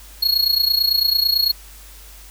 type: tone with amplitude modulation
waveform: square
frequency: 4318 Hz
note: C#8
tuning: 46 cents flat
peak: -12 dBFS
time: 0.22-1.52 s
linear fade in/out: 10 ms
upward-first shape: sine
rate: 29 Hz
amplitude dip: 80%
effects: added 50 Hz sine -41 dBFS peak until 2.3 s + white hiss -44 dBFS RMS until 2.3 s